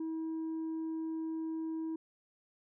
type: tone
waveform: sine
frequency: 321.7 Hz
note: E4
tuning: 42 cents flat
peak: -32 dBFS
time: 0-1.96 s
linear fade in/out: 5 ms
effects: tanh soft clip ceiling -34 dBFS